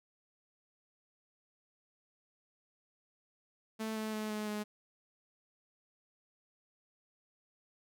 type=tone with pitch steps; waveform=sawtooth; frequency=220 / 217.5 / 215 / 212.5 / 210.1 Hz; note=A3 / A3 / A3 / G#3 / G#3; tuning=0 / -20 / -40 / +40 / +20 cents; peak=-32 dBFS; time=3.79-4.64 s; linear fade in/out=20 ms; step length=170 ms; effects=none